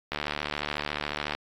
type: click train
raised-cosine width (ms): 0.3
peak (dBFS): -13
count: 92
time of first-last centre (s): 0.12-1.35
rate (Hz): 74
effects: AAC 64 kbps